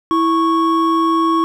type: tone pair together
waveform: triangle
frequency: 328.6 / 1104.6 Hz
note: E4 / C#6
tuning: -5 / -6 cents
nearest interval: octave + major sixth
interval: 2099 cents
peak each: -13 dBFS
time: 0.11-1.44 s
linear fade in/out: 0 ms
effects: none